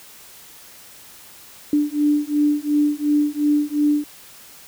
sine beating tone pair, 293.7 / 296.5 Hz, D4 / D4, 0 / +17 cents, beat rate 2.8 Hz, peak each -19 / -19 dBFS, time 1.73-4.04 s, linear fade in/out 2 ms, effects white hiss -44 dBFS RMS until 4.67 s

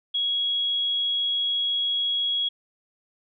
sine tone, 3322 Hz, G#7, in tune, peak -22 dBFS, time 0.14-2.49 s, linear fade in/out 10 ms, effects none

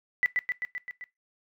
sine tone with echo, 1981 Hz, B6, 5 cents sharp, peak -20 dBFS, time 0.23-0.26 s, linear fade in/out 0 ms, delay 130 ms, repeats 6, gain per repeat -3 dB, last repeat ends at 1.04 s, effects noise-tail reverb RT60 0.2 s tail -19 dB re dry

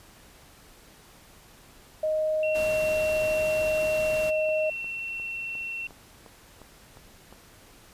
sine tone, 622.3 Hz, D#5, in tune, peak -23 dBFS, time 2.03-4.7 s, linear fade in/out 5 ms
sine tone with pitch glide, 2728 to 2711 Hz, F7 to E7, -41 to +48 cents, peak -31 dBFS, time 2.43-5.87 s, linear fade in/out 2 ms, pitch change -11 cents, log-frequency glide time 4.2-4.34 s
pink noise, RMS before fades -38 dBFS, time 2.54-4.31 s, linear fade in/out 20 ms
click train, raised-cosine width 1 ms, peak -33 dBFS, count 11, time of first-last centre 3.78-7.326 s, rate 2.82 Hz
effects pink hiss -53 dBFS RMS until 7.93 s + resampled to 32000 Hz

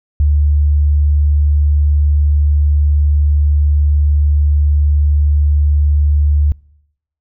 sine tone, 73.42 Hz, D2, in tune, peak -8 dBFS, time 0.2-6.52 s, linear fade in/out 0 ms, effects noise-tail reverb RT60 0.8 s tail -26 dB re dry

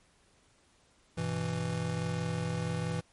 square chord, E minor, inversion first, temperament just, 98.89 / 123.61 / 164.81 Hz, G2 / B2 / E3, +16 / +2 / 0 cents, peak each -39 / -38 / -34 dBFS, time 1.17-3.01 s, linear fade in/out 10 ms, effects pink hiss -66 dBFS RMS until 3.12 s + MP3 48 kbps

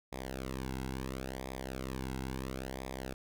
sawtooth tone with flanger, 65.41 Hz, C2, in tune, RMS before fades -40 dBFS, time 0.12-3.14 s, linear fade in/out 5 ms, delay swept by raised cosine 0.69 to 1.69 ms, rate 0.73 Hz, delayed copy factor -0.8, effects none

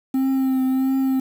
triangle tone with vibrato, 263.6 Hz, C4, 13 cents sharp, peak -15 dBFS, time 0.14-1.2 s, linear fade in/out 5 ms, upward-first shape triangle, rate 1.5 Hz, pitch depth 25 cents each way, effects 7-bit

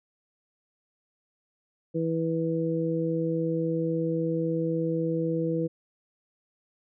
harmonic tone, 163.7 Hz, E3, 12 cents flat, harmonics 1 / 2 / 3, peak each -29 / -29 / -29 dBFS, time 1.94-5.68 s, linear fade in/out 20 ms, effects none

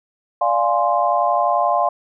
sine chord, D half-diminished seventh, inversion none, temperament equal, 587.3 / 698.5 / 830.6 / 1046.5 Hz, D5 / F5 / Ab5 / C6, 0 / 0 / 0 / 0 cents, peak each -22 / -18 / -22 / -20 dBFS, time 0.41-1.89 s, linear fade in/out 5 ms, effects none

